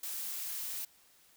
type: noise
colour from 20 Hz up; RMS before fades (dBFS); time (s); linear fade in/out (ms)
blue; -39; 0.03-0.85; 5
effects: white hiss -64 dBFS RMS until 1.36 s